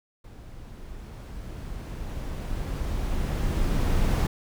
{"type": "noise with level ramp", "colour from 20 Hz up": "brown", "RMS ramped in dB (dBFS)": [-44, -21], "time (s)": [0.24, 4.27], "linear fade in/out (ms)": 5, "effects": []}